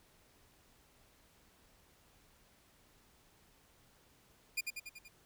sawtooth tone with echo, 2420 Hz, D#7, 49 cents flat, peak -29 dBFS, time 4.57-4.61 s, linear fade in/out 10 ms, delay 95 ms, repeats 5, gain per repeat -4 dB, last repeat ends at 5.085 s, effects pink hiss -67 dBFS RMS until 5.25 s

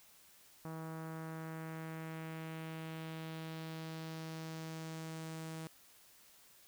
sawtooth tone with low-pass filter sweep, 160.7 Hz, E3, 44 cents flat, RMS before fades -45 dBFS, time 0.65-5.67 s, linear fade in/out 0 ms, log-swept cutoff 1200 to 10000 Hz, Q 1.5, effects white hiss -63 dBFS RMS until 6.67 s

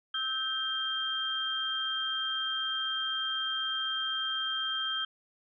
sine tone cluster, 1298 / 1563 / 3184 Hz, E6 / G6 / G7, -27 / -6 / +26 cents, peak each -38 / -37 / -31 dBFS, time 0.14-5.05 s, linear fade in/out 5 ms, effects none

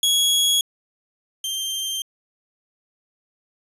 sawtooth tone pair in turn, 3334 / 3156 Hz, G#7 / G7, +6 / +11 cents, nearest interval minor second, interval 95 cents, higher first, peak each -13 / -21 dBFS, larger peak first, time 0.03-0.61 / 1.44-2.02 s, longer neither, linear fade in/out 2 ms, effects resampled to 32000 Hz

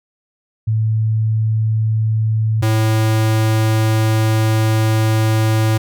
sine / square tone pair in turn, 110 / 110 Hz, A2 / A2, 0 / 0 cents, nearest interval unison, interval 0 cents, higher neither, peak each -13 dBFS, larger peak neither, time 0.67-2.62 / 2.62-5.78 s, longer second, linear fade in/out 10 ms, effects none

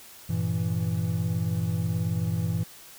triangle chord, E diminished, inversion first, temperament equal, 98 / 116.54 / 164.81 Hz, G2 / Bb2 / E3, 0 / 0 / 0 cents, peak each -27 / -28 / -26 dBFS, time 0.29-2.64 s, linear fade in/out 10 ms, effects white hiss -48 dBFS RMS until 2.98 s

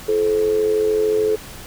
sine tone with amplitude modulation, 431.2 Hz, A4, 35 cents flat, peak -12 dBFS, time 0.08-1.36 s, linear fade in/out 10 ms, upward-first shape sine, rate 93.4 Hz, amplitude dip 60%, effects pink hiss -37 dBFS RMS until 1.66 s

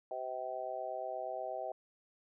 harmonic tone, 128.4 Hz, C3, 32 cents flat, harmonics 3 / 4 / 5 / 6, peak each -49 / -44 / -40 / -42 dBFS, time 0.11-1.72 s, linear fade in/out 2 ms, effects none

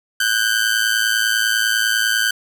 sawtooth ring-modulated tone, 1540 Hz, G6, 31 cents flat, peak -9 dBFS, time 0.2-2.31 s, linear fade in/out 5 ms, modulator 55 Hz, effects none

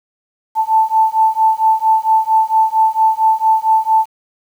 sine beating tone pair, 880 / 884.4 Hz, A5 / A5, 0 / +9 cents, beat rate 4.4 Hz, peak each -13 dBFS, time 0.55-4.06 s, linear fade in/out 50 ms, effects 7-bit

